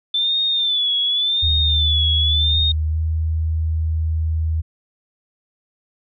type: tone with vibrato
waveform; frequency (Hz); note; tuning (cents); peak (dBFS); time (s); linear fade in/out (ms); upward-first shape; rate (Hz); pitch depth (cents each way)
sine; 3520; A7; 0; -16; 0.14-2.72; 5; sine; 0.89; 87
type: tone with pitch glide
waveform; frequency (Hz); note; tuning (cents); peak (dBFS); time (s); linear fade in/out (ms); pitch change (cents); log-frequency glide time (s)
sine; 77.9 to 79.77; D#2 to D#2; +3 to +44; -17; 1.42-4.62; 20; +41; 2.89-2.98
effects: none